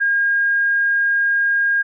sine tone, 1620 Hz, G#6, 43 cents flat, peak -14 dBFS, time 0-1.83 s, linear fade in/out 20 ms, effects none

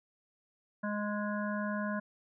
harmonic tone, 207.7 Hz, G#3, in tune, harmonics 1 / 3 / 5 / 7 / 8, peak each -34 / -39 / -41 / -42 / -43 dBFS, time 0.83-2 s, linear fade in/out 10 ms, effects none

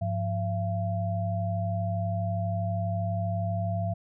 sine tone cluster, 102.1 / 174.5 / 679 Hz, G#2 / F3 / F5, -29 / -1 / -49 cents, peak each -28 / -34 / -32 dBFS, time 0.01-3.94 s, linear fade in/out 10 ms, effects none

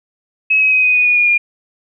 sine tone with pitch steps, 2566 / 2544 / 2522 / 2500 / 2479 / 2457 / 2436 / 2415 Hz, E7 / D#7 / D#7 / D#7 / D#7 / D#7 / D#7 / D7, -47 / +38 / +23 / +8 / -7 / -22 / -37 / +48 cents, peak -9 dBFS, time 0.5-1.38 s, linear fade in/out 10 ms, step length 110 ms, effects none

